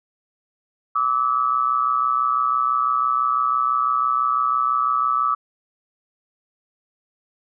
sine tone pair together, 1162 / 1288 Hz, D6 / E6, -19 / -41 cents, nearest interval major second, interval 178 cents, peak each -20 dBFS, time 0.95-5.35 s, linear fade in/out 10 ms, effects none

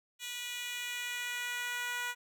10% pulse tone with high-pass filter sweep, 486.9 Hz, B4, 25 cents flat, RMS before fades -38 dBFS, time 0.19-2.15 s, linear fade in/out 50 ms, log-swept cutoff 3300 to 1200 Hz, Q 1.3, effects none

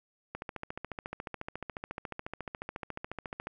click train, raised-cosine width 0.5 ms, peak -22 dBFS, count 45, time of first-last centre 0.35-3.471 s, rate 14.1 Hz, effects none

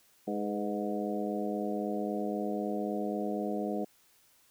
harmonic tone with a mistuned harmonic, 103.83 Hz, G#2, in tune, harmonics 2 / 3 / 4 / 5 / 6 / 7, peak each -35 / -37 / -38 / -39 / -40 / -40 dBFS, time 0.27-3.85 s, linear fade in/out 10 ms, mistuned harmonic 5, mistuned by -51 cents, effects white hiss -65 dBFS RMS until 4.5 s

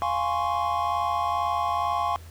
triangle chord, Db major seventh, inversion first, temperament equal, 698.5 / 830.6 / 1046.5 / 1108.7 Hz, F5 / Ab5 / C6 / Db6, 0 / 0 / 0 / 0 cents, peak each -27 dBFS, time 0.02-2.16 s, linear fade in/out 0 ms, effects added 83 Hz sine -42 dBFS peak until 2.3 s + pink hiss -52 dBFS RMS until 2.3 s

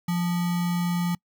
sine tone with sample-and-hold, 174.61 Hz, F3, in tune, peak -22 dBFS, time 0.08-1.15 s, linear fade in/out 5 ms, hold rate 1050 Hz, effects noise-tail reverb RT60 0.1 s tail -26 dB re dry

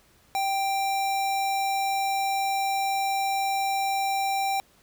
sine tone with sample-and-hold, 782 Hz, G5, 4 cents flat, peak -23 dBFS, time 0.35-4.6 s, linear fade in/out 0 ms, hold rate 3150 Hz, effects pink hiss -60 dBFS RMS until 4.82 s

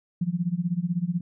sine tone with tremolo, 174.61 Hz, F3, in tune, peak -20 dBFS, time 0.21-1.21 s, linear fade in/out 5 ms, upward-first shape sine, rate 16 Hz, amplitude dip 90%, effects none

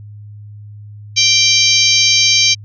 harmonic tone, 784 Hz, G5, in tune, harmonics 3 / 4 / 5 / 6 / 7 / 8, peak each -16 / -16 / -16 / -16 / -16 / -16 dBFS, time 1.16-2.55 s, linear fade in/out 20 ms, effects added 104 Hz sine -31 dBFS peak until 2.64 s

